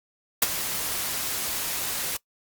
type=noise with ADSR envelope; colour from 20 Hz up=white; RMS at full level=-17 dBFS; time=0.42-2.17 s; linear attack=5 ms; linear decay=27 ms; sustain=-12 dB; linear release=6 ms; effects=noise-tail reverb RT60 0.1 s tail -22 dB re dry + Opus 48 kbps